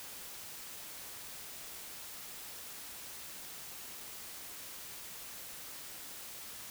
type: silence
effects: white hiss -47 dBFS RMS until 6.7 s